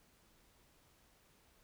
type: silence
effects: pink hiss -69 dBFS RMS until 1.63 s